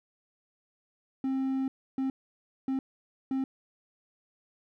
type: tone bursts at uneven times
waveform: triangle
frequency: 265.8 Hz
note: C4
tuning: 27 cents sharp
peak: -25 dBFS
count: 4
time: 1.24-1.68 / 1.98-2.1 / 2.68-2.79 / 3.31-3.44 s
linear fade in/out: 2 ms
effects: none